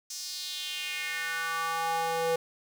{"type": "tone with high-pass filter sweep", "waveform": "square", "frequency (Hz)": 164.9, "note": "E3", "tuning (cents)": 1, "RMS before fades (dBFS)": -32, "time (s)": [0.1, 2.36], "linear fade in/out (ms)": 5, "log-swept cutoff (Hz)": [5900, 510], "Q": 3.2, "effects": []}